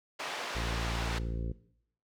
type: band-pass noise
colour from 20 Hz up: pink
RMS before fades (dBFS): -38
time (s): 0.19-1.19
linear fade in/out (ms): 10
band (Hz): 590 to 4400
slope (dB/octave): 12
type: harmonic tone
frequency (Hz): 57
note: A#1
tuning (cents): -38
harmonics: 1 / 2 / 3 / 4 / 5 / 6 / 7 / 8 / 9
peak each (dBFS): -34 / -40 / -44 / -46 / -48 / -50 / -51 / -52 / -53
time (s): 0.55-1.52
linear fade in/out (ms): 5
effects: noise-tail reverb RT60 0.7 s tail -18 dB re dry